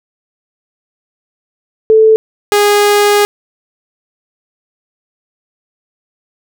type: tone pair in turn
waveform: sine / sawtooth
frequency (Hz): 439.3 / 411.8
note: A4 / G#4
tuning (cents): -3 / -15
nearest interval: minor second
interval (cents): 112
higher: first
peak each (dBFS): -3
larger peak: neither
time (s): 1.9-2.16 / 2.52-3.25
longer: second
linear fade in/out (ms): 0
effects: none